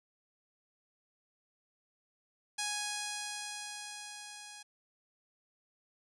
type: tone with level ramp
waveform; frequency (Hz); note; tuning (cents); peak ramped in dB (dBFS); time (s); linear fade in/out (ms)
5% pulse; 830.6; G#5; 0; -21 to -36; 2.58-4.63; 10
effects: resampled to 24000 Hz